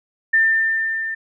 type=tone with level ramp; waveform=sine; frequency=1794 Hz; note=A6; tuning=33 cents sharp; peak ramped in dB=-11 to -23 dBFS; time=0.33-1.15 s; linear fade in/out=10 ms; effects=none